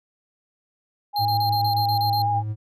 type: tone with vibrato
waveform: sine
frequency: 814 Hz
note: G#5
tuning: 35 cents flat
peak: -20 dBFS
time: 1.13-2.43 s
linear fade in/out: 50 ms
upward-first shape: triangle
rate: 7.9 Hz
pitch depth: 29 cents each way
type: tone bursts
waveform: square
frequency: 4186 Hz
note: C8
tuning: in tune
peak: -27 dBFS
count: 9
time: 1.16-2.22 s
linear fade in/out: 2 ms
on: 92 ms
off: 29 ms
type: tone with tremolo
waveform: triangle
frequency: 107.3 Hz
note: A2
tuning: 43 cents flat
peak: -21 dBFS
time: 1.18-2.56 s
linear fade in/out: 50 ms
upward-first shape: triangle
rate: 6.9 Hz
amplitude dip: 40%
effects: none